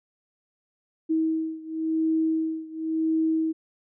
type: beating tone pair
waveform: sine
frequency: 319.7 / 320.64 Hz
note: D#4 / E4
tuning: +47 / -48 cents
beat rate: 0.94 Hz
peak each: -25 / -27 dBFS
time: 1.09-3.53 s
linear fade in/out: 20 ms
effects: none